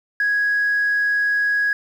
sine tone, 1661.2 Hz, G#6, in tune, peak -15 dBFS, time 0.2-1.73 s, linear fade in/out 2 ms, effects tanh soft clip ceiling -13 dBFS + 8-bit

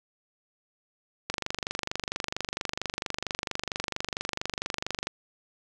click train, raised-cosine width 0.2 ms, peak -12 dBFS, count 93, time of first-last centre 1.3-5.07 s, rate 24.4 Hz, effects none

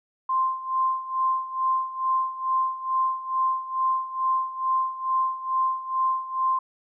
sine tone with tremolo, 1046.5 Hz, C6, in tune, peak -19 dBFS, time 0.29-6.59 s, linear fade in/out 5 ms, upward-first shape sine, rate 2.3 Hz, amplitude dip 80%, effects none

